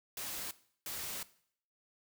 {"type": "noise bursts at uneven times", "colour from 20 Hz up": "white", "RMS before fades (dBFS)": -41, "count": 2, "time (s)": [[0.17, 0.51], [0.86, 1.23]], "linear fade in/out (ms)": 2, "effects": ["noise-tail reverb RT60 0.6 s tail -18 dB re dry"]}